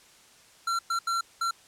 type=tone bursts at uneven times; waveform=square; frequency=1361 Hz; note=F6; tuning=45 cents flat; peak=-26 dBFS; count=4; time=0.67-0.79 / 0.9-0.99 / 1.07-1.21 / 1.41-1.51 s; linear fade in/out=5 ms; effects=white hiss -56 dBFS RMS until 1.67 s + low-pass 9000 Hz 12 dB/octave